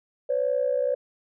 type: tone pair together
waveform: sine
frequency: 508 / 569.8 Hz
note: B4 / C#5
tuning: +49 / +48 cents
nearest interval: major second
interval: 199 cents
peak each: -24 dBFS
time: 0.29-0.95 s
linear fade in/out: 10 ms
effects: tanh soft clip ceiling -14 dBFS

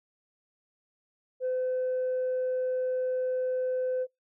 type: tone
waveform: sine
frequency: 510 Hz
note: C5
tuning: 44 cents flat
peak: -25 dBFS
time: 1.4-4.07 s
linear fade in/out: 50 ms
effects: noise-tail reverb RT60 0.2 s tail -26 dB re dry + tanh soft clip ceiling -24 dBFS

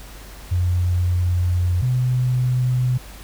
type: tone pair in turn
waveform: sine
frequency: 89.1 / 126.01 Hz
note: F2 / B2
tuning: +35 / +35 cents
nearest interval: tritone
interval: 600 cents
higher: second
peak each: -16 / -16 dBFS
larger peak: neither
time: 0.51-1.82 / 1.82-2.98 s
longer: first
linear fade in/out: 10 ms
effects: added 49 Hz sine -38 dBFS peak until 3.23 s + pink hiss -42 dBFS RMS until 3.23 s

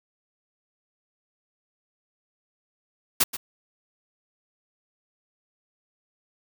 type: noise with echo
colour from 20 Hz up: white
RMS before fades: -19 dBFS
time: 3.2-3.24 s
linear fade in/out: 10 ms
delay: 130 ms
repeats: 1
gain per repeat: -13 dB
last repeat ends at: 3.37 s
effects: none

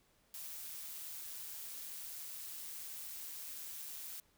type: noise with amplitude modulation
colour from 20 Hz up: blue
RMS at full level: -45 dBFS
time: 0.34-4.2 s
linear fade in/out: 2 ms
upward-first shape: sine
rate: 154 Hz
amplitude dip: 35%
effects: pink hiss -72 dBFS RMS until 4.37 s

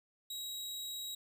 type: tone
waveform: sawtooth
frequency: 3834 Hz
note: A#7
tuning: 48 cents sharp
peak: -37 dBFS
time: 0.3-1.15 s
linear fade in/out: 5 ms
effects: 13-bit

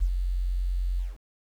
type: tone with ADSR envelope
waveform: sine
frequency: 44.89 Hz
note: F1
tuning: 48 cents sharp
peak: -18 dBFS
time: 0-1.17 s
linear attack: 27 ms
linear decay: 58 ms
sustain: -6 dB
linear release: 180 ms
effects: 9-bit

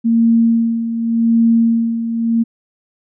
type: tone with tremolo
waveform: sine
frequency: 229.7 Hz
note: A#3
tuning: 25 cents flat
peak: -8 dBFS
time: 0.04-2.44 s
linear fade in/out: 20 ms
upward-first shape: sine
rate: 0.87 Hz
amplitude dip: 65%
effects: none

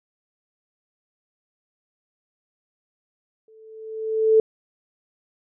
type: tone with exponential growth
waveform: sine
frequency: 440 Hz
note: A4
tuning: in tune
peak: -10 dBFS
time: 3.48-4.4 s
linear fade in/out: 2 ms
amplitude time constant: 200 ms
effects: none

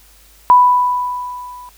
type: tone with level ramp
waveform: sine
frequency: 990 Hz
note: B5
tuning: 4 cents sharp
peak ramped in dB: -3 to -33 dBFS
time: 0.5-1.69 s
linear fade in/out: 0 ms
effects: added 50 Hz sine -48 dBFS peak until 1.77 s + white hiss -48 dBFS RMS until 1.77 s

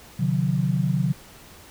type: tone cluster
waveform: sine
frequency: 132.4 / 152.1 / 181.4 Hz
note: C3 / D#3 / F#3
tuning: +21 / -39 / -34 cents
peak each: -24 dBFS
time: 0.19-1.13 s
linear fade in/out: 10 ms
effects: pink hiss -47 dBFS RMS until 1.7 s

